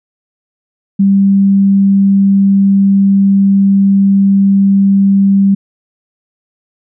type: tone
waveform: sine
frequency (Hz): 196.7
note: G3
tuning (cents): +6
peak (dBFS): -5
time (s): 0.99-5.55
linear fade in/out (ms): 10
effects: none